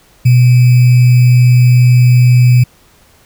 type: tone with sample-and-hold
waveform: sine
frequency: 123.9 Hz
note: B2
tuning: 6 cents sharp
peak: -3 dBFS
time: 0.25-2.64 s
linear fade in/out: 10 ms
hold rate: 2450 Hz
effects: pink hiss -47 dBFS RMS until 3.25 s